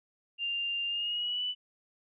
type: tone with pitch glide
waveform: sine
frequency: 2794 to 2977 Hz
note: F7 to F#7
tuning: 0 to +10 cents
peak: -30 dBFS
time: 0.38-1.55 s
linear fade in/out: 50 ms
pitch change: +110 cents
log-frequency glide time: 0.87-1.44 s
effects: none